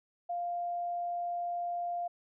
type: tone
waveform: sine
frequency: 698.5 Hz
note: F5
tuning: in tune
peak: -32 dBFS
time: 0.29-2.08 s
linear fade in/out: 10 ms
effects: none